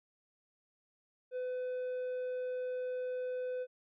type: tone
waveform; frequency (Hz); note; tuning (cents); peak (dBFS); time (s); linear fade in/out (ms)
triangle; 504; B4; +35; -33; 1.31-3.67; 50
effects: resampled to 8000 Hz